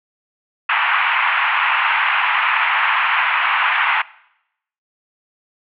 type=band-pass noise; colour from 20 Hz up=pink; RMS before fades=-17 dBFS; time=0.69-4.02 s; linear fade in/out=5 ms; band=870 to 2800 Hz; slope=48 dB/octave; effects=noise-tail reverb RT60 0.8 s tail -21 dB re dry